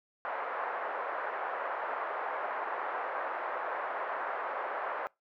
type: band-pass noise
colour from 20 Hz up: pink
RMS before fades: -36 dBFS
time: 0.25-5.07 s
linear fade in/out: 0 ms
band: 560 to 1600 Hz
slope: 24 dB/octave
effects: noise-tail reverb RT60 0.2 s tail -23 dB re dry